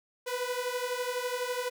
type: beating tone pair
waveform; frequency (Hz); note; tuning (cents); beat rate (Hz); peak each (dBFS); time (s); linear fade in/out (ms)
sawtooth; 490 / 502; B4 / B4; -14 / +28; 12; -30; 0.26-1.7; 20
effects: none